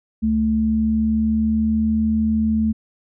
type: tone pair together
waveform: sine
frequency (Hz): 73.42 / 220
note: D2 / A3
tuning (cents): 0 / 0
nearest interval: octave + perfect fifth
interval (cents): 1900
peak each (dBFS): -25 / -16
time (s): 0.22-2.73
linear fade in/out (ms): 20
effects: none